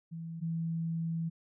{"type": "tone pair in turn", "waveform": "sine", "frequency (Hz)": [164.81, 164.81], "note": ["E3", "E3"], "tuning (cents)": [0, 0], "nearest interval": "unison", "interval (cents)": 0, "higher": "neither", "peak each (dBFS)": [-38, -31], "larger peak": "second", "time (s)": [[0.11, 0.41], [0.41, 1.3]], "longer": "second", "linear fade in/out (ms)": 20, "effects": []}